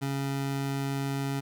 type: tone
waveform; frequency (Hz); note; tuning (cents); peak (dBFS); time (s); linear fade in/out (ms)
25% pulse; 137.9; C#3; -9; -25; 0.01-1.41; 20
effects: none